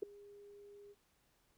sine tone with ADSR envelope, 407.2 Hz, G#4, 34 cents flat, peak -31 dBFS, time 0.02-0.95 s, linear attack 9 ms, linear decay 6 ms, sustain -23 dB, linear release 39 ms, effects pink hiss -75 dBFS RMS until 1.57 s

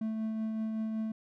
triangle tone with tremolo, 220 Hz, A3, in tune, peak -28 dBFS, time 0.01-1.12 s, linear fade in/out 5 ms, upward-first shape triangle, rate 5.3 Hz, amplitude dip 30%, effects none

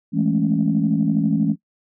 sine chord, A major seventh, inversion second, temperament equal, 164.81 / 207.7 / 220 / 277.2 Hz, E3 / G#3 / A3 / C#4, 0 / 0 / 0 / 0 cents, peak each -21 dBFS, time 0.12-1.56 s, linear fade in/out 50 ms, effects noise-tail reverb RT60 0.1 s tail -20 dB re dry + tanh soft clip ceiling -7 dBFS

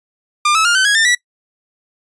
sawtooth tone with pitch steps, 1199 / 1300 / 1409.5 / 1528.2 / 1656.9 / 1796.5 / 1947.8 Hz, D6 / E6 / F6 / G6 / G#6 / A6 / B6, +36 / -24 / +16 / -44 / -5 / +36 / -24 cents, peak -7 dBFS, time 0.45-1.15 s, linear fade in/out 5 ms, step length 100 ms, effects noise-tail reverb RT60 0.1 s tail -22 dB re dry + resampled to 22050 Hz

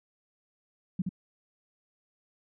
sine tone with echo, 184.1 Hz, F#3, 8 cents flat, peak -25 dBFS, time 0.99-1.02 s, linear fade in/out 5 ms, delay 72 ms, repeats 1, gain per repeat -3 dB, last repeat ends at 1.092 s, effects none

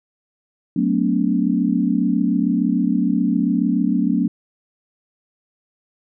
sine chord, B minor seventh, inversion second, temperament equal with one note detuned, 185 / 220 / 246.9 / 286.1 Hz, F#3 / A3 / B3 / D4, 0 / 0 / 0 / -45 cents, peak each -21 dBFS, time 0.76-4.28 s, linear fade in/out 5 ms, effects none

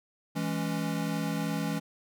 square chord, C# minor, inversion first, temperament equal, 164.81 / 207.7 / 277.2 Hz, E3 / G#3 / C#4, 0 / 0 / 0 cents, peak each -33 / -35 / -35 dBFS, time 0.35-1.8 s, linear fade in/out 20 ms, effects none

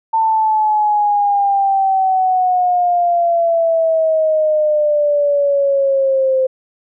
sine exponential sweep, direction down, 897 to 520 Hz, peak -11 dBFS, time 0.13-6.47 s, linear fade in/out 10 ms, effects none

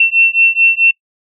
sine beating tone pair, 2700 / 2704.6 Hz, E7 / E7, +41 / +44 cents, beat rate 4.6 Hz, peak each -11 dBFS, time 0-0.91 s, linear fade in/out 5 ms, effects noise-tail reverb RT60 0.1 s tail -26 dB re dry

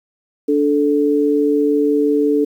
sine tone pair together, 291.4 / 437.4 Hz, D4 / A4, -13 / -10 cents, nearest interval perfect fifth, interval 703 cents, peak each -15 dBFS, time 0.48-2.45 s, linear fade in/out 10 ms, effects 8-bit

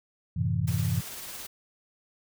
sine chord, F# half-diminished seventh, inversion none, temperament equal with one note detuned, 92.23 / 110 / 130.81 / 164.81 Hz, F#2 / A2 / C3 / E3, -5 / 0 / 0 / 0 cents, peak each -30 dBFS, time 0.36-1.01 s, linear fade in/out 10 ms
white noise with tremolo, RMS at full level -39 dBFS, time 0.67-1.47 s, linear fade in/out 10 ms, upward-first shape sine, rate 18 Hz, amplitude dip 25%
effects none

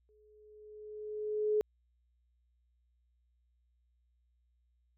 sine tone with exponential growth, 424.6 Hz, G#4, 38 cents sharp, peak -25 dBFS, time 0.09-1.61 s, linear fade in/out 0 ms, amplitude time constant 330 ms, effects added 60 Hz sine -70 dBFS peak until 4.97 s

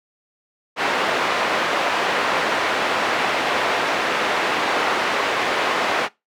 pink band-pass noise, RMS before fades -21 dBFS, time 0.76-6.09 s, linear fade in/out 50 ms, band 500 to 2600 Hz, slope 12 dB/octave, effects noise-tail reverb RT60 0.2 s tail -21 dB re dry

